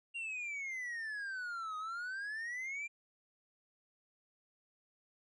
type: exponential two-way sweep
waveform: triangle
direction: down then up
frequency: 2794 to 1244.5 to 2395 Hz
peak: -37 dBFS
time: 0.14-2.88 s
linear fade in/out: 20 ms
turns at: 1.77 s
effects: resampled to 22050 Hz